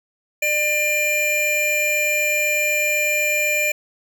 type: tone pair together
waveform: square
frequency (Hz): 598 / 2392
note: D5 / D7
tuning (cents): +31 / +31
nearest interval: 2 octaves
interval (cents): 2400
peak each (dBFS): -25 / -19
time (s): 0.42-3.72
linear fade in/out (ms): 5
effects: none